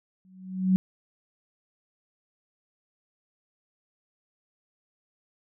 sine tone with exponential growth, 187 Hz, F#3, 19 cents sharp, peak -15 dBFS, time 0.25-0.76 s, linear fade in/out 0 ms, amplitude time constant 110 ms, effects none

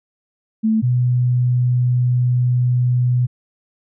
sine tone pair in turn, 220 / 123.97 Hz, A3 / B2, 0 / +7 cents, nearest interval minor seventh, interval 993 cents, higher first, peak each -13 / -13 dBFS, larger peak neither, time 0.63-0.82 / 0.82-3.27 s, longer second, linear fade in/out 20 ms, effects none

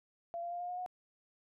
sine tone with pitch steps, 683 / 691.7 / 700.6 / 709.5 / 718.6 / 727.8 Hz, F5 / F5 / F5 / F5 / F5 / F#5, -39 / -17 / +5 / +27 / +49 / -29 cents, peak -37 dBFS, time 0.34-0.862 s, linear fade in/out 0 ms, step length 87 ms, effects none

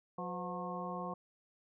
harmonic tone with a mistuned harmonic, 180.4 Hz, F#3, 44 cents flat, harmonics 1 / 2 / 3 / 4 / 5 / 6, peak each -43 / -48 / -45 / -45 / -48 / -43 dBFS, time 0.18-1.14 s, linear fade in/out 5 ms, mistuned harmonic 3, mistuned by -89 cents, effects none

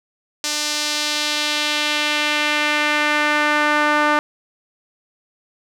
sawtooth tone with band-pass filter sweep, 298.4 Hz, D4, 28 cents sharp, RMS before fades -19 dBFS, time 0.44-4.19 s, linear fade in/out 0 ms, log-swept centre 5600 to 1300 Hz, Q 1.4, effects none

